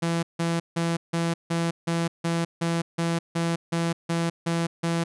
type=tone bursts; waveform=sawtooth; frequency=167.8 Hz; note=E3; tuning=31 cents sharp; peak=-19 dBFS; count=14; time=0.02-5.04 s; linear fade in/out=10 ms; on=210 ms; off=160 ms; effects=resampled to 24000 Hz